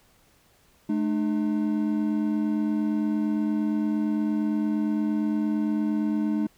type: tone pair together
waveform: triangle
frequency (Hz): 214 / 302.7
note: A3 / D#4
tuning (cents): -48 / -48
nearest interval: tritone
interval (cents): 600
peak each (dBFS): -23 / -24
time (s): 0.89-6.47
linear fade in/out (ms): 5
effects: pink hiss -61 dBFS RMS until 6.57 s